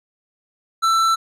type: tone with tanh clipping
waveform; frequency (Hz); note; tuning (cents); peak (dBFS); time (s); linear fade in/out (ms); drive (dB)
sine; 1333; E6; +19; -16; 0.82-1.16; 20; 14
effects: resampled to 32000 Hz